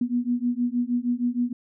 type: beating tone pair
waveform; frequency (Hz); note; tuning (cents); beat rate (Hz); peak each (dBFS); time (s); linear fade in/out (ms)
sine; 240 / 246.4; B3 / B3; -49 / -4; 6.4; -25; 0.01-1.53; 5
effects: none